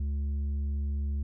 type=tone with tanh clipping; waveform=triangle; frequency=71.3 Hz; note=C#2; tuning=49 cents sharp; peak=-29 dBFS; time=0-1.23 s; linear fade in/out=5 ms; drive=10 dB; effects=none